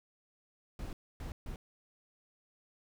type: noise bursts at uneven times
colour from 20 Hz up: brown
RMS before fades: -41 dBFS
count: 3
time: 0.79-0.93 / 1.2-1.32 / 1.46-1.56 s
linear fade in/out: 2 ms
effects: none